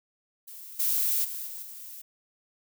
violet noise with level steps, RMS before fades -44 / -26 / -36 / -39 / -43 dBFS, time 0.47-2.02 s, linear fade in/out 10 ms, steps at 0.79 / 1.24 / 1.46 / 1.62 s, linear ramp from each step 10 ms, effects none

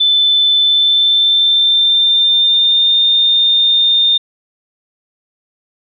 sine tone with pitch glide, 3520 to 3629 Hz, A7 to A#7, 0 to -47 cents, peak -8 dBFS, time 0-4.18 s, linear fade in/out 10 ms, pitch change +53 cents, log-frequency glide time 0.61-2.99 s, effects none

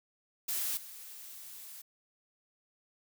blue noise with level steps, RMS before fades -34 / -48 dBFS, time 0.48-1.82 s, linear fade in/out 10 ms, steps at 0.77 s, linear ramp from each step 2 ms, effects none

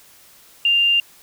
sine tone, 2794 Hz, F7, in tune, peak -13 dBFS, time 0.65-1 s, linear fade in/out 2 ms, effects white hiss -49 dBFS RMS until 1.22 s

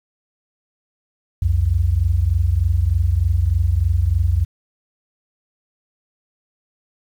sine tone pair together, 65.41 / 88.71 Hz, C2 / F2, 0 / +28 cents, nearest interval perfect fourth, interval 528 cents, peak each -18 / -16 dBFS, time 1.42-4.45 s, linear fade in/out 5 ms, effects 8-bit

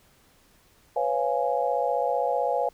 sine chord, C# dominant seventh, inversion third, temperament just, 498.9 / 554.4 / 693 / 831.5 Hz, B4 / C#5 / E#5 / G#5, +17 / 0 / -14 / +2 cents, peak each -28 dBFS, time 0.96-2.69 s, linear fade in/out 5 ms, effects pink hiss -60 dBFS RMS until 2.73 s

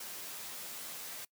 white noise with comb filter, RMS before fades -44 dBFS, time 0-1.25 s, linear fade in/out 5 ms, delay 11 ms, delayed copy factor -0.55, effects noise-tail reverb RT60 0.1 s tail -23 dB re dry + high-pass 150 Hz 12 dB/octave

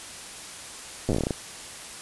slowing click train, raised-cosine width 2 ms, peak -12 dBFS, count 12, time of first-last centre 1.09-1.308 s, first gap 8 ms, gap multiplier 1.17, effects white hiss -40 dBFS RMS until 2.01 s + resampled to 24000 Hz

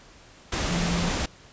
sine tone in noise, 172.8 Hz, F3, 18 cents flat, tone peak -26 dBFS, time 0.7-1.09 s, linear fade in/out 5 ms, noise pink, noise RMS -27 dBFS, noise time 0.52-1.26 s, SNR -2 dB, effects pink hiss -51 dBFS RMS until 1.52 s + resampled to 16000 Hz

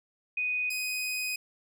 sine / sawtooth tone pair in turn, 2489 / 2502 Hz, D#7 / D#7, 0 / +9 cents, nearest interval unison, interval 9 cents, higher second, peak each -27 dBFS, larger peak neither, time 0.37-0.7 / 0.7-1.36 s, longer second, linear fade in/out 5 ms, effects none

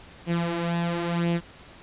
sawtooth tone with flanger, 170.6 Hz, F3, 40 cents flat, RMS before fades -26 dBFS, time 0.26-1.41 s, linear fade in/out 50 ms, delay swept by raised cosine 0.34 to 4.74 ms, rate 0.96 Hz, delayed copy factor +0.6, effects pink hiss -48 dBFS RMS until 1.82 s + resampled to 8000 Hz

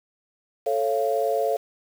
sine chord, A augmented, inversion none, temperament just, 440 / 550 / 687.5 Hz, A4 / C#5 / E#5, 0 / -14 / -27 cents, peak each -25 dBFS, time 0.66-1.57 s, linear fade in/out 10 ms, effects 7-bit

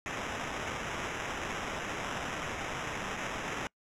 blue noise with sample-and-hold, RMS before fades -37 dBFS, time 0.06-3.67 s, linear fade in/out 0 ms, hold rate 4410 Hz, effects noise-tail reverb RT60 0.1 s tail -26 dB re dry + low-pass 7000 Hz 12 dB/octave

